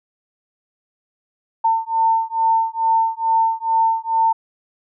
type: beating tone pair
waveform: sine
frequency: 900 / 902.3 Hz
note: A5 / A5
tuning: +39 / +43 cents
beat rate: 2.3 Hz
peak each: -18 dBFS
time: 1.64-4.33 s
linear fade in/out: 10 ms
effects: none